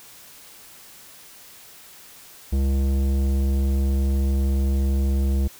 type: tone with tanh clipping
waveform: triangle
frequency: 67.8 Hz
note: C#2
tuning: 38 cents flat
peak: -20 dBFS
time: 2.52-5.48 s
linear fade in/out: 10 ms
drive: 18 dB
effects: white hiss -46 dBFS RMS until 5.59 s